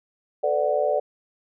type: chord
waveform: sine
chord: B minor seventh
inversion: third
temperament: equal with one note detuned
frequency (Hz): 440 / 504 / 587.3 / 740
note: A4 / B4 / D5 / F#5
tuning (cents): 0 / +35 / 0 / 0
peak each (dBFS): -27 / -27 / -22 / -27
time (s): 0.43-1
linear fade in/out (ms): 10
effects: none